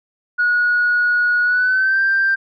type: tone with pitch glide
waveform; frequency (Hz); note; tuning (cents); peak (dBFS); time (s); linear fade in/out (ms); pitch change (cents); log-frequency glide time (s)
sine; 1454 to 1576.5; F#6 to G6; -31 to +9; -12; 0.38-2.36; 20; +140; 1.43-2.01
effects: tanh soft clip ceiling -9 dBFS